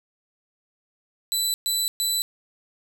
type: tone bursts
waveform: 20% pulse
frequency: 3984 Hz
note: B7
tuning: 14 cents sharp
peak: -16 dBFS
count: 3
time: 1.32-2.22 s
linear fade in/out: 0 ms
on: 220 ms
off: 120 ms
effects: none

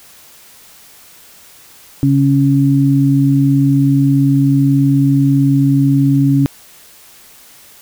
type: tone pair together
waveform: sine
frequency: 138.4 / 276.8 Hz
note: C#3 / C#4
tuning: -2 / -2 cents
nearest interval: octave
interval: 1200 cents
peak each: -11 dBFS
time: 2.03-6.46 s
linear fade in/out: 0 ms
effects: white hiss -42 dBFS RMS until 7.81 s

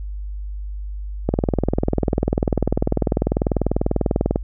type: click train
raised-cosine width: 2 ms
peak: -4 dBFS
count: 63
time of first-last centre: 1.29-4.359 s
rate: 20.2 Hz
effects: added 50 Hz sine -26 dBFS peak until 4.43 s

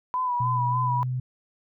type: tone with vibrato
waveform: sine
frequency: 993 Hz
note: B5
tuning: 9 cents sharp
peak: -23 dBFS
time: 0.14-1.03 s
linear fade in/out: 0 ms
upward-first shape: sine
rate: 3.4 Hz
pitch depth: 44 cents each way
type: tone with pitch glide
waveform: sine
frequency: 123.47 to 127.01 Hz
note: B2 to B2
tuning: 0 to +49 cents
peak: -25 dBFS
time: 0.4-1.2 s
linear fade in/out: 5 ms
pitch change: +49 cents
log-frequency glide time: 0.64-0.94 s
effects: none

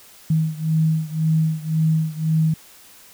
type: beating tone pair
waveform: sine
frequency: 158 / 159.9 Hz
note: D#3 / D#3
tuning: +27 / +48 cents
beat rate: 1.9 Hz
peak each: -19 / -21 dBFS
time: 0.3-2.54 s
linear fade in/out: 5 ms
effects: white hiss -47 dBFS RMS until 3.13 s

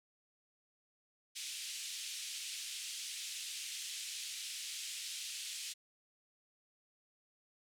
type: band-pass noise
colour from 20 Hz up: pink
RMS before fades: -44 dBFS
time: 1.35-5.74 s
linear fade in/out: 20 ms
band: 2700 to 10000 Hz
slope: 24 dB/octave
effects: none

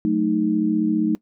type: chord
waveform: sine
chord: D# diminished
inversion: first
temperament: equal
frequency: 185 / 220 / 311.1 Hz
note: F#3 / A3 / D#4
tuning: 0 / 0 / 0 cents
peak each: -25 / -21 / -20 dBFS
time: 0.05-1.15 s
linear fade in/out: 0 ms
effects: noise-tail reverb RT60 0.1 s tail -21 dB re dry

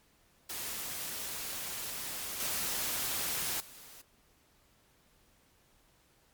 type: noise with level steps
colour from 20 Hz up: white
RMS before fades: -39 / -34 / -52 dBFS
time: 0.49-4.02 s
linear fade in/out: 10 ms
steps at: 2.4 / 3.6 s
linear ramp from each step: 2 ms
effects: pink hiss -67 dBFS RMS until 6.33 s + MP3 96 kbps

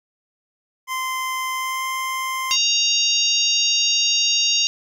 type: tone with pitch glide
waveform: 25% pulse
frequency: 1038 to 1046.4 Hz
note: C6 to C6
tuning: -14 to 0 cents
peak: -19 dBFS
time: 0.87-2.57 s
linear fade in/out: 50 ms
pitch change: +14 cents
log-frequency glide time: 1.55-1.84 s
type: harmonic tone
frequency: 932.3 Hz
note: A#5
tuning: in tune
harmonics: 3 / 4 / 5 / 6 / 7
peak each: -21 / -22 / -23 / -24 / -24 dBFS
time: 2.51-4.67 s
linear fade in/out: 0 ms
effects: none

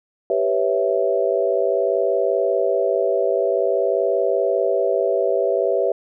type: chord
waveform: sine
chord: C# half-diminished seventh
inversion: second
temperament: equal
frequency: 392 / 493.9 / 554.4 / 659.3 Hz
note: G4 / B4 / C#5 / E5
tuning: 0 / 0 / 0 / 0 cents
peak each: -22 dBFS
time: 0.3-5.92 s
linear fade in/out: 2 ms
effects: none

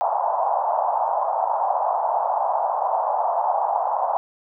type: band-pass noise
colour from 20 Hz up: white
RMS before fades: -22 dBFS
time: 0.01-4.17 s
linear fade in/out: 0 ms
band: 660 to 930 Hz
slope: 48 dB/octave
effects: none

